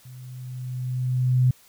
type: tone with level ramp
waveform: sine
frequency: 126.8 Hz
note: B2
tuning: 46 cents sharp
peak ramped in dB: -40 to -14 dBFS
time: 0.05-1.51 s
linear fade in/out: 5 ms
effects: white hiss -55 dBFS RMS until 1.68 s